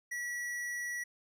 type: tone with hard clipping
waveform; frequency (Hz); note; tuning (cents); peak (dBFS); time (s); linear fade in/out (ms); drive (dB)
sine; 1937; B6; -34; -37; 0.11-1.04; 10; 13
effects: none